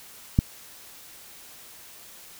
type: click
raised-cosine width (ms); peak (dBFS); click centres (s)
5; -5; 0.389
effects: white hiss -47 dBFS RMS until 2.39 s